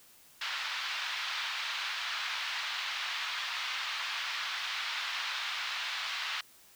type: band-pass noise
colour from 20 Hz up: white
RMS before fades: -36 dBFS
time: 0.41-6.41 s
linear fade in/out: 5 ms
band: 990 to 4000 Hz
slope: 24 dB/octave
effects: white hiss -59 dBFS RMS until 6.75 s